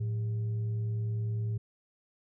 sine tone with frequency modulation, 110 Hz, A2, in tune, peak -29 dBFS, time 0-1.58 s, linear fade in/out 10 ms, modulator 290 Hz, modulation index 0.21, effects none

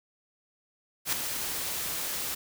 white noise with ADSR envelope, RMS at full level -26 dBFS, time 1.05-2.35 s, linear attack 75 ms, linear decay 7 ms, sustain -7 dB, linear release 9 ms, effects none

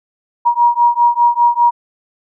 sine beating tone pair, 950 / 955 Hz, A#5 / A#5, +33 / +42 cents, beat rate 5 Hz, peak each -12 dBFS, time 0.45-1.71 s, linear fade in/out 20 ms, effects none

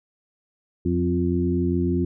harmonic tone with a mistuned harmonic, 87.31 Hz, F2, in tune, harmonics 1 / 2 / 3 / 4, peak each -25 / -25 / -25 / -25 dBFS, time 0.85-2.05 s, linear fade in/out 5 ms, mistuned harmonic 2, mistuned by +22 cents, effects none

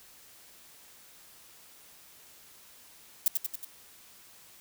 violet noise with echo, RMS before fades -23 dBFS, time 3.26-3.28 s, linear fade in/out 2 ms, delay 92 ms, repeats 4, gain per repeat -4 dB, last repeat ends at 3.648 s, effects white hiss -55 dBFS RMS until 4.6 s

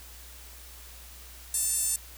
sawtooth tone with high-pass filter, 895 Hz, A5, 29 cents sharp, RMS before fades -28 dBFS, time 1.54-1.96 s, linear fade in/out 2 ms, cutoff 8400 Hz, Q 3.8, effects added 60 Hz sine -48 dBFS peak until 2.17 s + white hiss -49 dBFS RMS until 2.17 s

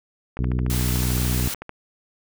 click train, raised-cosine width 0.5 ms, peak -19 dBFS, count 19, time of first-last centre 0.37-1.694 s, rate 13.6 Hz
harmonic tone, 61.74 Hz, B1, in tune, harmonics 1 / 2 / 3 / 4 / 5 / 6 / 7, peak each -23 / -24 / -30 / -32 / -36 / -40 / -42 dBFS, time 0.39-1.48 s, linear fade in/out 0 ms
white noise, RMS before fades -29 dBFS, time 0.7-1.54 s, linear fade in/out 0 ms
effects none

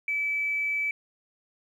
triangle tone with tanh clipping, 2304 Hz, D7, 34 cents flat, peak -25 dBFS, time 0.08-0.91 s, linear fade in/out 2 ms, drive 3 dB, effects none

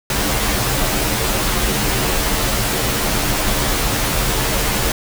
pink noise with comb filter, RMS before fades -18 dBFS, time 0.1-4.92 s, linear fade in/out 2 ms, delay 12 ms, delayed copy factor -0.85, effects none

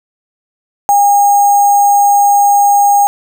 sine tone with sample-and-hold, 810 Hz, G#5, 43 cents flat, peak -5 dBFS, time 0.89-3.07 s, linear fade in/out 0 ms, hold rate 7350 Hz, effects none

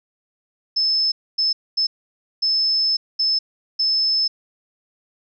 sine tone bursts at uneven times, 5240 Hz, E8, 11 cents flat, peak -16 dBFS, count 6, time 0.76-1.12 / 1.38-1.53 / 1.77-1.87 / 2.42-2.97 / 3.19-3.39 / 3.79-4.28 s, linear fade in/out 10 ms, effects none

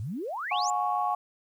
sine exponential sweep, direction up, 93.5 to 7459 Hz, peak -31 dBFS, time 0-0.7 s, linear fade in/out 0 ms
sine chord, F# suspended second, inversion none, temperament equal with one note detuned, 723.9 / 830.6 / 1108.7 Hz, F#5 / G#5 / C#6, -38 / 0 / 0 cents, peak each -29 dBFS, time 0.51-1.15 s, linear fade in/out 5 ms
effects tanh soft clip ceiling -14 dBFS + 10-bit

